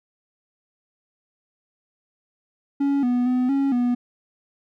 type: tone with pitch steps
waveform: triangle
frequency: 280.2 / 245.7 / 251.5 / 275.6 / 244.1 Hz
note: C#4 / B3 / B3 / C#4 / B3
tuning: +19 / -9 / +32 / -10 / -20 cents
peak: -16 dBFS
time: 2.8-3.95 s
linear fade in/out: 10 ms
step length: 230 ms
effects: none